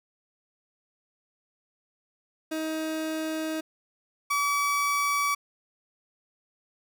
30% pulse tone pair in turn, 315.9 / 1144.1 Hz, D#4 / D6, +26 / -46 cents, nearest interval octave + minor seventh, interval 2228 cents, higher second, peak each -26 / -21 dBFS, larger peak second, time 2.51-3.61 / 4.3-5.35 s, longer first, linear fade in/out 10 ms, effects none

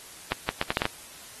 accelerating click train, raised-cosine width 0.3 ms, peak -8 dBFS, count 7, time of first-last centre 0.32-0.854 s, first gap 170 ms, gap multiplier 0.73, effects white hiss -46 dBFS RMS until 1.4 s + AAC 32 kbps

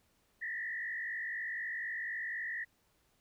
sine tone with frequency modulation, 1864.7 Hz, A#6, in tune, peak -36 dBFS, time 0.41-2.65 s, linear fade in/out 20 ms, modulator 52 Hz, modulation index 1.9, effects pink hiss -73 dBFS RMS until 3.2 s

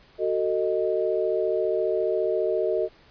sine chord, D# diminished, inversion first, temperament just, 373.4 / 448 / 622.3 Hz, F#4 / A4 / D#5, +16 / +31 / 0 cents, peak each -26 dBFS, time 0.18-2.89 s, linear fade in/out 50 ms, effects pink hiss -55 dBFS RMS until 3.1 s + resampled to 11025 Hz

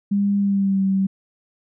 sine tone with pitch glide, 201.1 to 193.02 Hz, G3 to G3, +44 to -27 cents, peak -16 dBFS, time 0.11-1.07 s, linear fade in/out 10 ms, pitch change -71 cents, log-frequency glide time 0.38-0.81 s, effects none

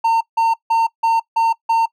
triangle tone bursts, 910 Hz, A#5, 42 cents flat, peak -10 dBFS, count 6, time 0.04-1.86 s, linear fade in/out 10 ms, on 170 ms, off 160 ms, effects noise-tail reverb RT60 0.1 s tail -21 dB re dry

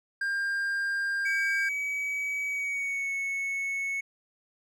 triangle tone, 1600 Hz, G6, 35 cents sharp, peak -25 dBFS, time 0.21-1.69 s, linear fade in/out 5 ms
triangle tone with pitch glide, 2275 to 2204 Hz, C#7 to C#7, +44 to -11 cents, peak -27 dBFS, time 1.25-4.01 s, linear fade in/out 10 ms, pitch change -55 cents, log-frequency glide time 2.47-3.12 s
effects none

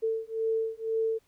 sine beating tone pair, 445.9 / 447.9 Hz, A4 / A4, +23 / +31 cents, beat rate 2 Hz, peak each -30 dBFS, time 0.02-1.19 s, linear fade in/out 20 ms, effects pink hiss -69 dBFS RMS until 1.27 s

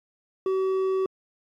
sine tone with hard clipping, 380.2 Hz, F#4, 47 cents sharp, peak -23 dBFS, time 0.46-1.06 s, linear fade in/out 2 ms, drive 5 dB, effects MP3 64 kbps

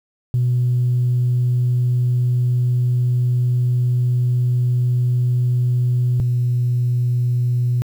sine tone pair in turn, 123.47 / 122.33 Hz, B2 / B2, 0 / -16 cents, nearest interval unison, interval 16 cents, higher first, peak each -13 / -14 dBFS, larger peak first, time 0.34-6.2 / 6.2-7.82 s, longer first, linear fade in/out 0 ms, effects tanh soft clip ceiling -11 dBFS + 8-bit

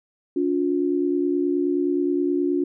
sine tone pair together, 286.3 / 355.8 Hz, D4 / F4, -44 / +32 cents, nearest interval major third, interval 376 cents, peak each -22 dBFS, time 0.36-2.64 s, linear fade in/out 5 ms, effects none

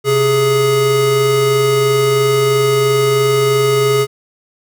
square tone pair together, 131.5 / 417.5 Hz, C3 / G#4, +9 / +9 cents, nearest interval octave + minor sixth, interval 2000 cents, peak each -19 / -12 dBFS, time 0.04-4.07 s, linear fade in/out 50 ms, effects none

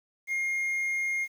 triangle tone with quantisation, 2132 Hz, C7, 32 cents sharp, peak -25 dBFS, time 0.27-1.28 s, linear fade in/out 50 ms, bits 9, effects none

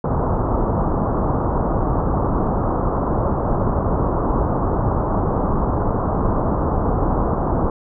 pink low-pass noise, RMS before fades -19 dBFS, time 0.04-7.7 s, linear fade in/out 2 ms, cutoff 1200 Hz, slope 48 dB/octave, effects none

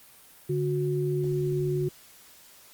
sine tone pair together, 144.85 / 365 Hz, D3 / F#4, -24 / -24 cents, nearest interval octave + major third, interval 1600 cents, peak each -27 / -27 dBFS, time 0.49-1.89 s, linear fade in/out 10 ms, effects white hiss -53 dBFS RMS until 2.73 s + Opus 32 kbps

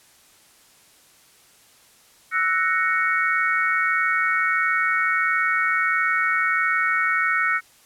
sine chord, F# dominant seventh, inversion third, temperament equal, 1318.5 / 1480 / 1864.7 / 2217 Hz, E6 / F#6 / A#6 / C#7, 0 / 0 / 0 / 0 cents, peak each -24 dBFS, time 2.31-7.61 s, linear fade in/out 50 ms, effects white hiss -54 dBFS RMS until 7.85 s + low-pass 12000 Hz 12 dB/octave

